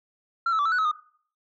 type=tone with pitch steps; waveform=sine; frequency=1364 / 1304 / 1158 / 1319 / 1478 / 1284 / 1226 Hz; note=F6 / E6 / D6 / E6 / F#6 / E6 / D#6; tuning=-41 / -19 / -25 / +1 / -2 / -46 / -26 cents; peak=-18 dBFS; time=0.46-0.915 s; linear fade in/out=5 ms; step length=65 ms; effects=noise-tail reverb RT60 0.5 s tail -20 dB re dry + tanh soft clip ceiling -20 dBFS